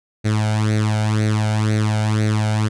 sawtooth tone with flanger, 107.5 Hz, A2, 40 cents flat, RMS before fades -18 dBFS, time 0.24-2.69 s, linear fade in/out 20 ms, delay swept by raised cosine 0.48 to 1.38 ms, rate 2 Hz, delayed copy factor +0.75, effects resampled to 22050 Hz

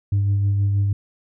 sine tone with tremolo, 100 Hz, G2, 35 cents sharp, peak -13 dBFS, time 0.12-0.93 s, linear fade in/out 5 ms, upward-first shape sine, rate 6.3 Hz, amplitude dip 30%, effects tanh soft clip ceiling -14 dBFS

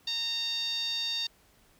10% pulse tone with band-pass filter, 920 Hz, A#5, 23 cents flat, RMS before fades -32 dBFS, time 0.07-1.27 s, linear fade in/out 5 ms, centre 4100 Hz, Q 7.3, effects pink hiss -63 dBFS RMS until 1.79 s

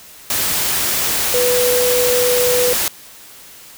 sine tone in noise, 493.9 Hz, B4, in tune, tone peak -14 dBFS, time 1.34-2.73 s, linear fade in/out 2 ms, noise white, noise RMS -18 dBFS, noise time 0.3-2.88 s, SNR +1 dB, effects white hiss -40 dBFS RMS until 3.77 s

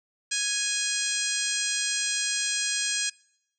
harmonic tone with a mistuned harmonic, 830.6 Hz, G#5, in tune, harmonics 2 / 3 / 4 / 5 / 6 / 7 / 8 / 9 / 10, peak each -34 / -34 / -34 / -34 / -34 / -34 / -34 / -34 / -34 dBFS, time 0.31-3.1 s, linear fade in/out 10 ms, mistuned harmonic 4, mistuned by -35 cents, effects noise-tail reverb RT60 0.8 s tail -25 dB re dry

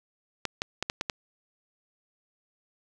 clicks, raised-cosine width 0.2 ms, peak -11 dBFS, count 6, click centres 0.453 / 0.619 / 0.826 / 0.899 / 1.011 / 1.098 s, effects none

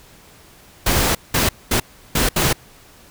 pink noise bursts at uneven times, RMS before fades -17 dBFS, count 5, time 0.86-1.15 / 1.34-1.49 / 1.71-1.8 / 2.15-2.29 / 2.36-2.53 s, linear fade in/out 5 ms, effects pink hiss -47 dBFS RMS until 3.1 s

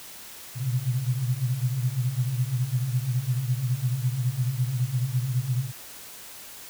sine tone cluster, 120.2 / 125.6 / 134.7 Hz, B2 / B2 / C#3, -46 / +30 / -49 cents, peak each -28 dBFS, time 0.55-5.72 s, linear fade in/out 50 ms, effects white hiss -43 dBFS RMS until 6.69 s

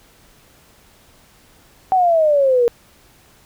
sine exponential sweep, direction down, 767 to 466.2 Hz, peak -11 dBFS, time 1.92-2.68 s, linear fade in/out 0 ms, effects pink hiss -51 dBFS RMS until 3.45 s

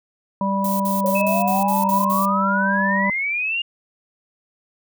harmonic tone, 196 Hz, G3, in tune, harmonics 1 / 3 / 5, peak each -21 / -27 / -22 dBFS, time 0.41-3.1 s, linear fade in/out 2 ms
violet noise bursts, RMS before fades -29 dBFS, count 8, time 0.64-2.256 s, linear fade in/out 5 ms, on 160 ms, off 48 ms
sine exponential sweep, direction up, 547 to 2843 Hz, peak -20 dBFS, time 1.04-3.62 s, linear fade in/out 5 ms
sine tone with exponential decay, 2600 Hz, E7, 24 cents flat, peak -22 dBFS, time 1.15-2.3 s, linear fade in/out 5 ms, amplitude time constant 250 ms
effects none

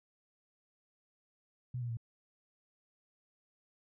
sine tone with pitch steps, 124.8 / 119.92 / 115.24 Hz, B2 / A#2 / A#2, +19 / +49 / -19 cents, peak -35 dBFS, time 1.74-1.971 s, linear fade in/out 5 ms, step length 77 ms, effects none

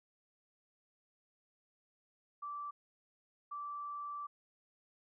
sine tone bursts at uneven times, 1165 Hz, D6, 14 cents flat, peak -40 dBFS, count 2, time 2.42-2.71 / 3.51-4.27 s, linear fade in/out 10 ms, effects none

